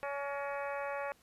harmonic tone with a mistuned harmonic, 281.9 Hz, C#4, 29 cents sharp, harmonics 2 / 3 / 4 / 5 / 6 / 7 / 8 / 9, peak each -38 / -42 / -44 / -46 / -48 / -49 / -50 / -51 dBFS, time 0.03-1.12 s, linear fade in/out 0 ms, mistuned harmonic 7, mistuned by -76 cents, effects pink hiss -66 dBFS RMS until 1.22 s + resampled to 32000 Hz

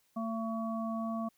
harmonic tone, 225.1 Hz, A3, 40 cents sharp, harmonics 1 / 3 / 5, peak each -34 / -39 / -41 dBFS, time 0.16-1.29 s, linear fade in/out 10 ms, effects white hiss -72 dBFS RMS until 1.37 s

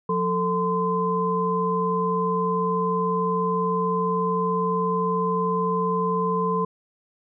sine tone cluster, 178.3 / 444.5 / 1029 Hz, F3 / A4 / C6, +36 / +18 / -29 cents, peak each -26 / -25 / -24 dBFS, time 0.09-6.65 s, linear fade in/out 5 ms, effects none

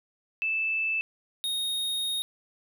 sine / square tone pair in turn, 2634 / 3725 Hz, E7 / A#7, -2 / -2 cents, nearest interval tritone, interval 600 cents, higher second, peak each -25 / -28 dBFS, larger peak first, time 0.42-1.01 / 1.44-2.22 s, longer second, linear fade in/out 0 ms, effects none

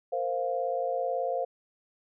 sine chord, Bb suspended second, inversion none, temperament just, 466.2 / 524.4 / 699.2 Hz, Bb4 / C5 / F5, 0 / +4 / +2 cents, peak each -35 / -30 / -31 dBFS, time 0.12-1.45 s, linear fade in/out 10 ms, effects none

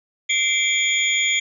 sine tone cluster, 2086 / 2324 / 3262 / 3546 / 6870 Hz, C7 / D7 / G#7 / A7 / A8, -6 / -19 / -32 / +13 / -42 cents, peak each -23 / -22 / -23 / -30 / -24 dBFS, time 0.29-1.4 s, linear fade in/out 10 ms, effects none

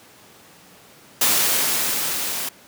white noise with level ramp, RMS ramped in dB -17 to -27 dBFS, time 1.21-2.49 s, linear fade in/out 5 ms, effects pink hiss -48 dBFS RMS until 2.67 s + high-pass 150 Hz 12 dB/octave

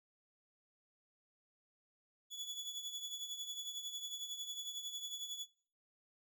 30% pulse tone with tremolo, 3415 Hz, G#7, 48 cents sharp, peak -37 dBFS, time 2.3-5.47 s, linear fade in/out 50 ms, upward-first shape triangle, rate 11 Hz, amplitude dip 70%, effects noise-tail reverb RT60 0.6 s tail -26 dB re dry

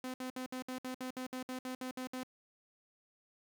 sawtooth tone bursts, 255.8 Hz, C4, 39 cents flat, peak -35 dBFS, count 14, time 0.04-2.233 s, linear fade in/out 2 ms, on 100 ms, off 61 ms, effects 11-bit

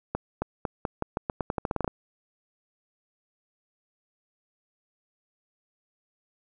accelerating click train, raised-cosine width 1 ms, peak -13 dBFS, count 16, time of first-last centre 0.15-1.878 s, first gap 270 ms, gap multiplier 0.86, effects none

